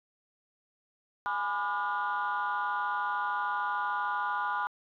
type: chord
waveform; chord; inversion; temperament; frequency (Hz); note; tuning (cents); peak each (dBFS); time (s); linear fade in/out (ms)
sine; G# diminished seventh; none; just; 830.6 / 996.7 / 1196.1 / 1435.3; G#5 / B5 / D6 / F6; 0 / +16 / +31 / +47; -34 / -32 / -34 / -33; 1.26-4.67; 0
effects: tanh soft clip ceiling -23 dBFS